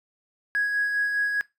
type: tone with tremolo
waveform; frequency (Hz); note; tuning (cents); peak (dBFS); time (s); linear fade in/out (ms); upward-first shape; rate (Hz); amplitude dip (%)
triangle; 1661.2; G#6; 0; -17; 0.55-1.41; 0; sine; 4.9; 45
effects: noise-tail reverb RT60 0.2 s tail -22 dB re dry + tanh soft clip ceiling -18 dBFS